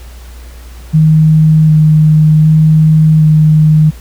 sine tone with vibrato, 155.56 Hz, D#3, in tune, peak -3 dBFS, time 0.93-3.91 s, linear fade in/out 20 ms, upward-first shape square, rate 0.66 Hz, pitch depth 11 cents each way, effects added 60 Hz sine -28 dBFS peak until 4 s + pink hiss -39 dBFS RMS until 4 s

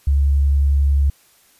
sine tone with vibrato, 70.1 Hz, C#2, 20 cents sharp, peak -12 dBFS, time 0.07-1.1 s, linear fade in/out 5 ms, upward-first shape sine, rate 11 Hz, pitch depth 10 cents each way, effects white hiss -54 dBFS RMS until 1.59 s + resampled to 32000 Hz

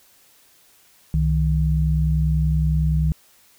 sine tone pair together, 65.63 / 156.1 Hz, C2 / D#3, +6 / +6 cents, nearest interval octave + minor third, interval 1500 cents, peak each -19 dBFS, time 1.14-3.12 s, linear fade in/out 0 ms, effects white hiss -55 dBFS RMS until 3.58 s

